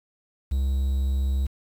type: tone with quantisation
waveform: triangle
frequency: 67.3 Hz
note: C2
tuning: 49 cents sharp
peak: -19 dBFS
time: 0.51-1.47 s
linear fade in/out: 10 ms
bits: 8
effects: none